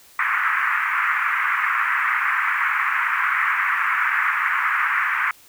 pink band-pass noise, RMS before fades -21 dBFS, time 0.19-5.31 s, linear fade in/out 2 ms, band 1100 to 2200 Hz, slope 48 dB/octave, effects white hiss -50 dBFS RMS until 5.48 s

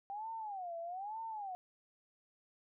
sine tone with vibrato, 779 Hz, G5, 11 cents flat, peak -40 dBFS, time 0.1-1.55 s, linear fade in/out 0 ms, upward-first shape sine, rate 1.1 Hz, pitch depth 260 cents each way, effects none

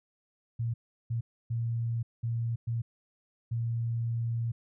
sine tone bursts at uneven times, 116.2 Hz, A#2, 5 cents flat, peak -28 dBFS, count 6, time 0.59-0.74 / 1.1-1.21 / 1.5-2.03 / 2.23-2.56 / 2.67-2.82 / 3.51-4.52 s, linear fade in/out 10 ms, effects none

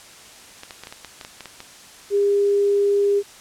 clicks, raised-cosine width 0.2 ms, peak -18 dBFS, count 11, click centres 0.634 / 0.708 / 0.836 / 0.871 / 0.925 / 1.047 / 1.212 / 1.249 / 1.407 / 1.457 / 1.604 s
sine tone, 403.7 Hz, G#4, 49 cents flat, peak -15 dBFS, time 2.1-3.23 s, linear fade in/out 50 ms
effects white hiss -44 dBFS RMS until 3.4 s + low-pass 9000 Hz 12 dB/octave

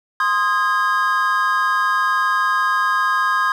triangle chord, Ab major, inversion first, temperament equal with one note detuned, 1046.5 / 1244.5 / 1631.7 Hz, C6 / Eb6 / Ab6, 0 / 0 / -31 cents, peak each -18 dBFS, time 0.2-3.52 s, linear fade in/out 2 ms, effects none

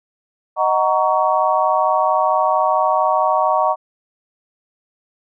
sine chord, D# minor seventh, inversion none, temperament just, 622.3 / 746.7 / 933.4 / 1120.1 Hz, D#5 / F#5 / A#5 / C#6, 0 / +16 / +2 / +18 cents, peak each -19 dBFS, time 0.56-3.76 s, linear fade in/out 50 ms, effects none

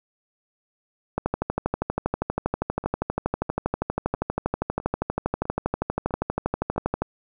two click trains, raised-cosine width 1 ms, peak -20 / -9 dBFS, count 7 / 74, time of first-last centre 2.84-6.762 / 1.18-7.02 s, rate 1.53 / 12.5 Hz, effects none

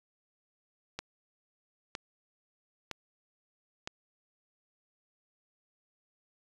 click train, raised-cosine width 0.2 ms, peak -19 dBFS, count 4, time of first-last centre 0.99-3.875 s, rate 1.04 Hz, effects resampled to 24000 Hz

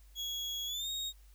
35% pulse tone with pitch glide, 3334 to 3742 Hz, G#7 to A#7, +6 to +6 cents, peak -34 dBFS, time 0.15-1.13 s, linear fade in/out 50 ms, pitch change +200 cents, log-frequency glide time 0.66-0.9 s, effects added 50 Hz sine -55 dBFS peak until 1.34 s + white hiss -68 dBFS RMS until 1.34 s

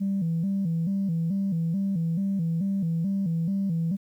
sine tone with vibrato, 180 Hz, F#3, 47 cents flat, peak -22 dBFS, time 0-3.97 s, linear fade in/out 20 ms, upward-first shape square, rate 2.3 Hz, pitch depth 150 cents each way, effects tanh soft clip ceiling -20 dBFS + 10-bit

